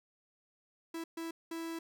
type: tone bursts at uneven times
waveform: 45% pulse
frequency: 329.6 Hz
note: E4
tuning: in tune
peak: -38 dBFS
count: 3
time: 0.94-1.04 / 1.17-1.31 / 1.51-1.79 s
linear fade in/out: 5 ms
effects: none